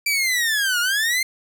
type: linear two-way sweep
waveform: sawtooth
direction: down then up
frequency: 2349 to 1396.9 to 2117 Hz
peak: -15 dBFS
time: 0.06-1.23 s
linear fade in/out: 5 ms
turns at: 0.8 s
effects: none